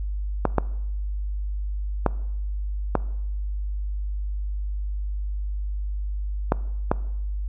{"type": "clicks", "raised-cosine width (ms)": 1, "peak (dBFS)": -4, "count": 6, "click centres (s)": [0.453, 0.583, 2.063, 2.953, 6.521, 6.915], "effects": ["noise-tail reverb RT60 0.9 s tail -20 dB re dry", "added 50 Hz sine -25 dBFS peak until 7.48 s"]}